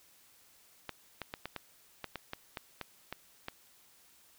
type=clicks; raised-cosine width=0.3 ms; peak=-22 dBFS; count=12; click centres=0.893 / 1.217 / 1.339 / 1.456 / 1.563 / 2.043 / 2.157 / 2.334 / 2.572 / 2.813 / 3.126 / 3.484 s; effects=white hiss -63 dBFS RMS until 4.38 s